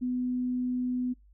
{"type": "tone", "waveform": "sine", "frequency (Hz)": 250, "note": "B3", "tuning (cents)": 21, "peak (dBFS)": -27, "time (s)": [0.01, 1.14], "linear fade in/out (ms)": 20, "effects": ["noise-tail reverb RT60 0.2 s tail -26 dB re dry", "added 50 Hz sine -55 dBFS peak until 1.33 s"]}